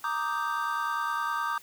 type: chord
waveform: triangle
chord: Eb major seventh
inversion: second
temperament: equal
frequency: 932.3 / 1174.7 / 1244.5 / 1568 Hz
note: Bb5 / D6 / Eb6 / G6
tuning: 0 / 0 / 0 / 0 cents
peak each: -32 / -30 / -32 / -32 dBFS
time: 0.04-1.58 s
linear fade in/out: 2 ms
effects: white hiss -53 dBFS RMS until 1.62 s